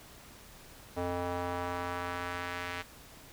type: tone with band-pass filter sweep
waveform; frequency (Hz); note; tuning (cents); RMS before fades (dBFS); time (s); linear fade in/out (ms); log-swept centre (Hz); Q
square; 88.4; F2; +22; -36; 0.96-2.83; 20; 620 to 2100; 1.2
effects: pink hiss -53 dBFS RMS until 3.32 s